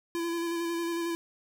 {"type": "tone with vibrato", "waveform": "square", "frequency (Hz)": 338, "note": "E4", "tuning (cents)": 43, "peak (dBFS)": -30, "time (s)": [0.15, 1.15], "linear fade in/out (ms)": 0, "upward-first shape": "square", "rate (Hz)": 11, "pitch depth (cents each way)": 18, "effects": []}